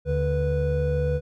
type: tone cluster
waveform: triangle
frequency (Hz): 75.6 / 146.2 / 492.5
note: D#2 / D3 / B4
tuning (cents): -49 / -7 / -5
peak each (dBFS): -24 / -24 / -23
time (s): 0.05-1.21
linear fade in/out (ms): 50
effects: none